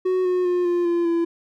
triangle tone with pitch steps, 370 / 363.2 / 356.6 / 350 / 343.6 / 337.3 Hz, F#4 / F#4 / F4 / F4 / F4 / E4, 0 / -32 / +36 / +4 / -28 / +40 cents, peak -16 dBFS, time 0.05-1.25 s, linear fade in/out 10 ms, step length 200 ms, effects none

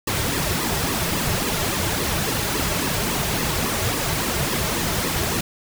pink noise with flanger, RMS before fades -23 dBFS, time 0.07-5.41 s, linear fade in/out 5 ms, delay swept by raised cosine 1.3 to 4.1 ms, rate 3.6 Hz, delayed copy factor -0.75, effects none

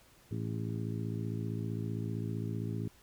harmonic tone with a mistuned harmonic, 55.4 Hz, A1, 13 cents sharp, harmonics 2 / 3 / 4 / 5 / 6 / 7, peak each -36 / -40 / -42 / -44 / -46 / -47 dBFS, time 0.31-2.88 s, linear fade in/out 5 ms, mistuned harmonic 7, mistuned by +78 cents, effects pink hiss -62 dBFS RMS until 3.02 s

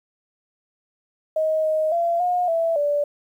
sine tone with pitch steps, 629 / 625 / 682 / 717 / 662 / 582 Hz, D#5 / D#5 / F5 / F5 / E5 / D5, +19 / +8 / -41 / +45 / +7 / -16 cents, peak -18 dBFS, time 1.36-3.04 s, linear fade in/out 5 ms, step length 280 ms, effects 9-bit

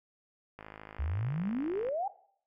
click train, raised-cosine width 0.5 ms, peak -30 dBFS, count 70, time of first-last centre 0.59-1.887 s, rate 53.2 Hz
sine exponential sweep, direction up, 66 to 830 Hz, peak -30 dBFS, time 0.99-2.08 s, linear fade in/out 5 ms
effects noise-tail reverb RT60 0.6 s tail -18 dB re dry

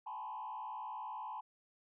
sine tone with frequency modulation, 930 Hz, A#5, 4 cents flat, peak -40 dBFS, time 0.06-1.41 s, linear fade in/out 10 ms, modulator 59.9 Hz, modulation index 1.9, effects tanh soft clip ceiling -37 dBFS

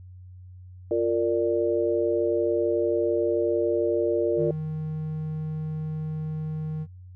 sine chord, Bb major, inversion second, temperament equal with one note detuned, 349.2 / 460.5 / 587.3 Hz, F4 / Bb4 / D5, 0 / -21 / 0 cents, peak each -25 / -25 / -27 dBFS, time 0.91-4.51 s, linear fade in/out 2 ms
triangle tone, 155.56 Hz, D#3, in tune, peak -26 dBFS, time 4.36-6.87 s, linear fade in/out 50 ms
effects added 91 Hz sine -42 dBFS peak until 7.15 s

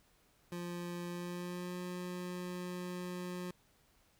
25% pulse tone with pitch glide, 174.61 to 179.42 Hz, F3 to F3, 0 to +47 cents, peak -36 dBFS, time 0.52-3.51 s, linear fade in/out 2 ms, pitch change +47 cents, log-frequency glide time 1.08-1.78 s, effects pink hiss -70 dBFS RMS until 4.19 s

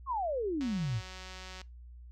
sine exponential sweep, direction down, 1132 to 98 Hz, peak -30 dBFS, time 0.06-1.02 s, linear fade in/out 50 ms
click train, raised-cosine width 0.2 ms, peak -29 dBFS, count 188, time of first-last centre 0.61-1.615 s, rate 186 Hz
effects noise-tail reverb RT60 0.2 s tail -21 dB re dry + added 60 Hz sine -47 dBFS peak until 2.11 s

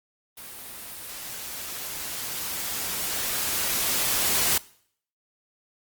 white noise with level ramp, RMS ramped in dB -41 to -22 dBFS, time 0.37-4.58 s, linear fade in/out 5 ms, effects noise-tail reverb RT60 0.6 s tail -21 dB re dry + Opus 32 kbps

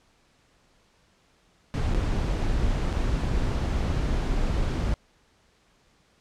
brown noise with dropouts, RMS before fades -25 dBFS, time 1.74-4.94 s, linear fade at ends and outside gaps 0 ms, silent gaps 1.939-1.947 / 2.928-2.934 s, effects pink hiss -63 dBFS RMS until 6.2 s + low-pass 7000 Hz 12 dB/octave

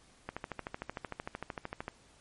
click train, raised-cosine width 0.5 ms, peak -22 dBFS, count 22, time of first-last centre 0.29-1.881 s, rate 13.2 Hz, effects pink hiss -62 dBFS RMS until 2.2 s + MP3 48 kbps

